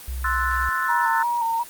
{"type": "tone", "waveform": "sine", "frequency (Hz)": 63.8, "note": "C2", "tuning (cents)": -43, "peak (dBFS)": -26, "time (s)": [0.08, 0.69], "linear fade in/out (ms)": 0}
{"type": "chord", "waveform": "sine", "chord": "F# half-diminished seventh", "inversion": "second", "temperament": "equal", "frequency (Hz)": [1046.5, 1318.5, 1480, 1760], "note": ["C6", "E6", "F#6", "A6"], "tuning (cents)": [0, 0, 0, 0], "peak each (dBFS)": -26, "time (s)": [0.24, 1.23], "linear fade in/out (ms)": 5}
{"type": "tone with vibrato", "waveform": "sine", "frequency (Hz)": 932.3, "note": "A#5", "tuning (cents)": 0, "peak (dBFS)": -20, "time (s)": [0.88, 1.64], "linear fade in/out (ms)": 20, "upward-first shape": "square", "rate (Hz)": 2.8, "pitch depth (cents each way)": 35}
{"effects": ["white hiss -41 dBFS RMS until 1.69 s", "Opus 32 kbps"]}